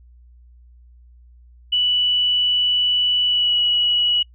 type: tone with pitch glide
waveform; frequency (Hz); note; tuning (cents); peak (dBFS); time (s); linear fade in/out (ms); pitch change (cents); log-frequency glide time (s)
sine; 2960 to 2928; F#7 to F#7; 0 to -19; -15; 1.72-4.23; 10; -19; 3.26-3.56
effects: noise-tail reverb RT60 0.1 s tail -26 dB re dry + added 60 Hz sine -45 dBFS peak until 4.34 s